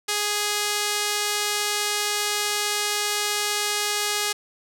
sawtooth tone with band-pass filter, 415.3 Hz, G#4, in tune, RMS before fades -25 dBFS, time 0.08-4.33 s, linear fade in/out 10 ms, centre 6300 Hz, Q 0.6, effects none

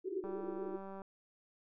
pink band-pass noise, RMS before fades -41 dBFS, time 0.04-0.77 s, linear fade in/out 20 ms, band 340 to 400 Hz, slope 96 dB/octave
click train, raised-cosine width 1 ms, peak -35 dBFS, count 152, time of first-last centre 0.24-1.018 s, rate 194 Hz
effects none

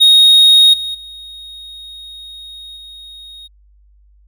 triangle tone with level steps, 3737 Hz, A#7, 4 cents sharp, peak -3 / -18 / -29 / -31 dBFS, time 0-3.48 s, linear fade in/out 20 ms, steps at 0.73 / 0.94 / 2.76 s, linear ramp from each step 10 ms, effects added 50 Hz sine -46 dBFS peak until 4.27 s

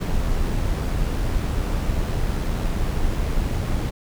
brown noise with amplitude modulation, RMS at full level -21 dBFS, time 0-3.91 s, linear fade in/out 20 ms, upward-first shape sine, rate 85.5 Hz, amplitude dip 25%, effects none

